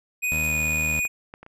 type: tone with pitch glide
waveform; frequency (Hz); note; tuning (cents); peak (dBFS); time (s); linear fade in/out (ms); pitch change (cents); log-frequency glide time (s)
square; 2489 to 2470; D#7 to D#7; 0 to -13; -23; 0.22-1.08; 20; -13; 0.36-0.54
type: tone with vibrato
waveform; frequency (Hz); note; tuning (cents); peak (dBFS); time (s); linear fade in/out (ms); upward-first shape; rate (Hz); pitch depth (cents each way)
20% pulse; 77.78; D#2; 0; -24; 0.32-1; 0; square; 16; 10
type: noise with exponential decay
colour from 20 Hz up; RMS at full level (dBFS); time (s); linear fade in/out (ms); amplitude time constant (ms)
violet; -36; 0.44-0.59; 1; 31
type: clicks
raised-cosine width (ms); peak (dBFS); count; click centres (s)
0.5; -22 / -24 / -28 / -31; 4; 1.052 / 1.339 / 1.43 / 1.464
effects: resampled to 32000 Hz